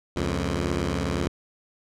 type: beating tone pair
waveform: 10% pulse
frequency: 70.3 / 88.3 Hz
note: C#2 / F2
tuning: +25 / +20 cents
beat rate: 18 Hz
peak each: -19 dBFS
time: 0.16-1.28 s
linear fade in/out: 5 ms
effects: low-pass 8000 Hz 12 dB/octave